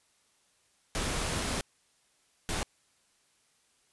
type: noise bursts at uneven times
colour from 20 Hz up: pink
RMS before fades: -32 dBFS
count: 2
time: 0.95-1.61 / 2.49-2.63 s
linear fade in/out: 0 ms
effects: white hiss -69 dBFS RMS until 3.92 s + resampled to 24000 Hz